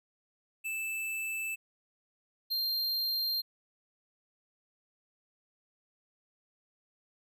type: tone pair in turn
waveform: square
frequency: 2637 / 4186 Hz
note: E7 / C8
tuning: 0 / 0 cents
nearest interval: minor sixth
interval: 800 cents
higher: second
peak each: -34 / -30 dBFS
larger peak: second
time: 0.64-1.56 / 2.5-3.42 s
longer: neither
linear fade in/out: 20 ms
effects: none